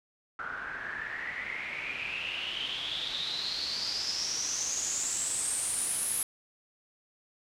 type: noise with low-pass filter sweep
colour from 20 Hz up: white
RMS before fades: -34 dBFS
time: 0.39-6.23 s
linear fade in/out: 2 ms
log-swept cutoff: 1400 to 11000 Hz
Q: 9.7
effects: none